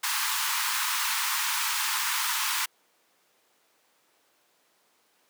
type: high-pass noise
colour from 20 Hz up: pink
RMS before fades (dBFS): -28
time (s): 0.03-2.66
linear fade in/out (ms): 10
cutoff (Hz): 870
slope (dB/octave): 96
effects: pink hiss -66 dBFS RMS until 5.29 s + high-pass 400 Hz 12 dB/octave